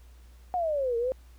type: exponential two-way sweep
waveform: sine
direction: down then up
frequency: 740 to 457.7 to 529 Hz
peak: -25 dBFS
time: 0.54-1.12 s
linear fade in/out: 0 ms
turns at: 0.97 s
effects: added 60 Hz sine -49 dBFS peak until 1.38 s + pink hiss -63 dBFS RMS until 1.38 s